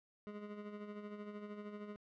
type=tone with tremolo; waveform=25% pulse; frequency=207.7 Hz; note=G#3; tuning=in tune; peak=-40 dBFS; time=0.27-1.96 s; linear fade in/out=0 ms; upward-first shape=sine; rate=13 Hz; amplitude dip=50%; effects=low-pass 2000 Hz 12 dB/octave